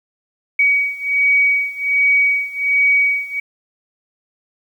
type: beating tone pair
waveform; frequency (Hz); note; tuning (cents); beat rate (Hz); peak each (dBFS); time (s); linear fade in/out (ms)
sine; 2260 / 2261.3; C#7 / C#7; +33 / +34; 1.3; -15 / -17; 0.59-3.4; 5
effects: 8-bit